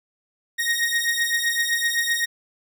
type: beating tone pair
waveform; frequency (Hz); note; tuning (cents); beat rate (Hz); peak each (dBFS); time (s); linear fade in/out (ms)
sawtooth; 1864.7 / 1872.5; A#6 / A#6; 0 / +7; 7.8; -20; 0.58-2.26; 20
effects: none